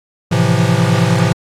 square chord, F major seventh, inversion first, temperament equal, 110 / 130.81 / 164.81 / 174.61 Hz, A2 / C3 / E3 / F3, 0 / 0 / 0 / 0 cents, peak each -17 dBFS, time 0.31-1.33 s, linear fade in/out 10 ms, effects low-pass 9000 Hz 12 dB/octave + AAC 48 kbps

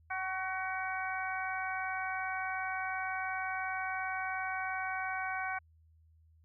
harmonic tone with a mistuned harmonic, 376.9 Hz, F#4, 32 cents sharp, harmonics 2 / 3 / 4 / 5 / 6, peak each -38 / -42 / -38 / -46 / -41 dBFS, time 0.1-5.59 s, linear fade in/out 10 ms, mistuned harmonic 3, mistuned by -24 cents, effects added 80 Hz sine -61 dBFS peak until 6.44 s

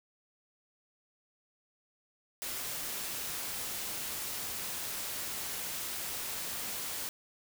white noise, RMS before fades -38 dBFS, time 2.42-7.09 s, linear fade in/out 0 ms, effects none

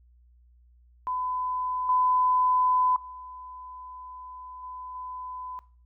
sine tone with level steps, 1007 Hz, B5, 33 cents sharp, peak -27 / -20 / -40 / -37 / -35 dBFS, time 1.07-5.59 s, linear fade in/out 0 ms, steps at 1.89 / 2.96 / 4.63 / 4.95 s, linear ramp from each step 2 ms, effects noise-tail reverb RT60 0.4 s tail -18 dB re dry + added 60 Hz sine -55 dBFS peak until 5.85 s

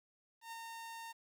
sawtooth tone with ADSR envelope, 915 Hz, A#5, 32 cents flat, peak -40 dBFS, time 0.41-1.13 s, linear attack 110 ms, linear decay 22 ms, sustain -2 dB, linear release 20 ms, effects 12-bit

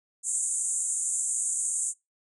white band-pass noise, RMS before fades -29 dBFS, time 0.23-1.94 s, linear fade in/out 50 ms, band 6800 to 9400 Hz, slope 96 dB/octave, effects noise-tail reverb RT60 0.2 s tail -23 dB re dry

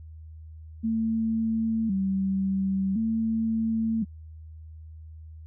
sine tone with vibrato, 207.8 Hz, G#3, 1 cent sharp, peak -23 dBFS, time 0.83-4.05 s, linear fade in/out 20 ms, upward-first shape square, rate 0.47 Hz, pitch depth 130 cents each way, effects added 79 Hz sine -41 dBFS peak until 5.46 s

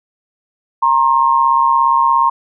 sine tone pair together, 932.3 / 1069.4 Hz, A#5 / C6, 0 / +37 cents, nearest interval major second, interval 237 cents, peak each -12 dBFS, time 0.82-2.3 s, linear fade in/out 10 ms, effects none

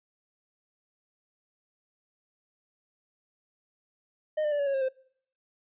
triangle tone with pitch steps, 615 / 598.5 / 582.5 / 566.9 / 551.7 / 536.9 / 522.6 Hz, D#5 / D5 / D5 / C#5 / C#5 / C5 / C5, -20 / +33 / -14 / +39 / -8 / +45 / -2 cents, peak -23 dBFS, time 4.37-4.888 s, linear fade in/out 10 ms, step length 74 ms, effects noise-tail reverb RT60 0.6 s tail -24 dB re dry + resampled to 8000 Hz

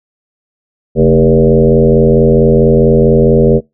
sine tone with frequency modulation, 310 Hz, D#4, 6 cents flat, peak -4 dBFS, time 0.95-3.61 s, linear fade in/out 50 ms, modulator 84.5 Hz, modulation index 2.7, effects noise-tail reverb RT60 0.2 s tail -25 dB re dry

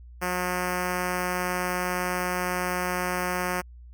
5% pulse tone with notch filter, 180.4 Hz, F#3, 44 cents flat, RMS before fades -28 dBFS, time 0.21-3.62 s, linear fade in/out 20 ms, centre 4000 Hz, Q 1.3, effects added 60 Hz sine -43 dBFS peak until 3.93 s

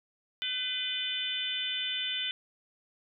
harmonic tone with a mistuned harmonic, 505 Hz, B4, 39 cents sharp, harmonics 3 / 4 / 5 / 6 / 7, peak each -42 / -42 / -41 / -33 / -35 dBFS, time 0.42-2.31 s, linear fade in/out 0 ms, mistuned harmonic 5, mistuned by -50 cents, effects none

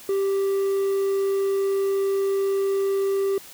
triangle tone, 392 Hz, G4, in tune, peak -18 dBFS, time 0.09-3.38 s, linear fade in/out 2 ms, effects white hiss -44 dBFS RMS until 3.53 s

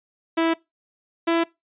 sawtooth tone pair in turn, 328.8 / 333.8 Hz, E4 / E4, -4 / +22 cents, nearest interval unison, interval 26 cents, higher second, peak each -14 dBFS, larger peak neither, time 0.37-0.54 / 1.27-1.44 s, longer neither, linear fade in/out 10 ms, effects noise-tail reverb RT60 0.2 s tail -22 dB re dry + resampled to 8000 Hz

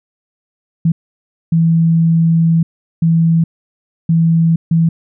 sine tone bursts at uneven times, 164.81 Hz, E3, in tune, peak -8 dBFS, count 5, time 0.85-0.92 / 1.52-2.63 / 3.02-3.44 / 4.09-4.56 / 4.71-4.89 s, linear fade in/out 5 ms, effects none

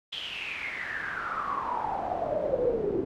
brown noise with band-pass filter sweep, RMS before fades -31 dBFS, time 0.12-3.05 s, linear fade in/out 10 ms, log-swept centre 3300 to 360 Hz, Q 9.8, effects none

